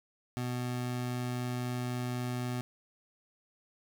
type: tone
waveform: 25% pulse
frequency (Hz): 123.9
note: B2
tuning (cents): +6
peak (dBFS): -29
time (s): 0.37-2.61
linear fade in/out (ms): 0
effects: none